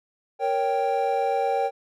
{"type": "chord", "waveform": "triangle", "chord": "G diminished", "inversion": "first", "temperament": "equal", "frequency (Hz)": [466.2, 554.4, 784], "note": ["Bb4", "Db5", "G5"], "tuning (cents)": [0, 0, 0], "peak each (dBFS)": [-25, -25, -22], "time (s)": [0.39, 1.71], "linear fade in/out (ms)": 50, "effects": []}